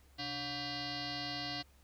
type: tone with frequency modulation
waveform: sine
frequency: 2413 Hz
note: D7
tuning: 46 cents sharp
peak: -37 dBFS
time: 0.18-1.63 s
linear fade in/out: 20 ms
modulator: 424 Hz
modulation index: 5.8
effects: added 68 Hz sine -62 dBFS peak until 1.83 s + pink hiss -68 dBFS RMS until 1.83 s